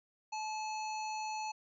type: harmonic tone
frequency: 863 Hz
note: A5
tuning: 34 cents flat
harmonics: 1 / 3 / 5 / 7 / 8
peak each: -37 / -46 / -49 / -51 / -54 dBFS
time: 0.32-1.52 s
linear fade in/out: 10 ms
effects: none